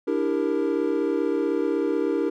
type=chord; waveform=triangle; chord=E half-diminished seventh; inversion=third; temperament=equal with one note detuned; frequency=293.7 / 329.6 / 396.6 / 466.2 Hz; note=D4 / E4 / G4 / Bb4; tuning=0 / 0 / +20 / 0 cents; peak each=-25 dBFS; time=0.07-2.3 s; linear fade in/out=10 ms; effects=none